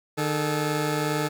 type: tone pair together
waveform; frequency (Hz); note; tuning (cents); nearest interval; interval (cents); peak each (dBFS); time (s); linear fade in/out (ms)
15% pulse; 151.6 / 432.4; D#3 / A4; -45 / -30; octave + tritone; 1815; -19 / -22; 0.17-1.29; 20
effects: none